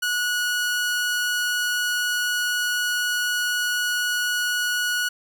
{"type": "tone", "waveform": "sawtooth", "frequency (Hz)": 1462, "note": "F#6", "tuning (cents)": -21, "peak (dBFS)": -18, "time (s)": [0.02, 5.09], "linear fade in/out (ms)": 10, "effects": []}